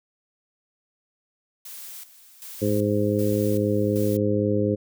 blue noise with tremolo, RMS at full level -39 dBFS, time 1.65-4.17 s, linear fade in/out 5 ms, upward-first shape square, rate 1.3 Hz, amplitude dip 75%
harmonic tone, 103.83 Hz, G#2, in tune, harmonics 1 / 2 / 3 / 4 / 5, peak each -26 / -26 / -26 / -26 / -26 dBFS, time 2.61-4.76 s, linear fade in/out 20 ms
effects none

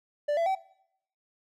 triangle tone with pitch steps, 587.3 / 670.7 / 766 Hz, D5 / E5 / G5, 0 / +30 / -40 cents, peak -22 dBFS, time 0.28-0.553 s, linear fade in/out 10 ms, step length 91 ms, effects noise-tail reverb RT60 0.7 s tail -20 dB re dry

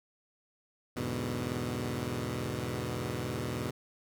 15% pulse chord, E dominant seventh, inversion none, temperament equal, 82.41 / 103.83 / 123.47 / 146.83 Hz, E2 / G#2 / B2 / D3, 0 / 0 / 0 / 0 cents, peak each -35 / -33 / -29 / -35 dBFS, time 0.96-3.71 s, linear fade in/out 10 ms, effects none

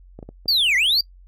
clicks, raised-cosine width 2 ms, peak -23 dBFS, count 4, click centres 0.19 / 0.228 / 0.29 / 0.458 s
triangle linear two-way sweep, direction down then up, 4794 to 1917 to 4794 Hz, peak -14 dBFS, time 0.48-1.01 s, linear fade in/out 5 ms, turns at 0.76 s
effects noise-tail reverb RT60 0.1 s tail -24 dB re dry + added 45 Hz sine -44 dBFS peak until 1.27 s

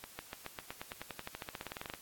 accelerating click train, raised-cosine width 0.3 ms, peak -25 dBFS, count 24, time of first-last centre 0.04-1.938 s, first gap 150 ms, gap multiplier 0.94, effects white hiss -55 dBFS RMS until 2.01 s + AAC 64 kbps

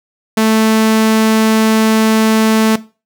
sawtooth tone, 220 Hz, A3, in tune, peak -5 dBFS, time 0.37-2.76 s, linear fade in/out 5 ms, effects noise-tail reverb RT60 0.3 s tail -17 dB re dry

